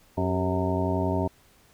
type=harmonic tone with a mistuned harmonic; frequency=91.5 Hz; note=F#2; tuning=19 cents flat; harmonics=1 / 2 / 3 / 4 / 5 / 6 / 7 / 8 / 9 / 10; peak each=-28 / -31 / -30 / -31 / -42 / -38 / -31 / -41 / -44 / -33 dBFS; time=0.17-1.28 s; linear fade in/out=10 ms; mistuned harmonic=4; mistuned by=+84 cents; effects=pink hiss -59 dBFS RMS until 1.73 s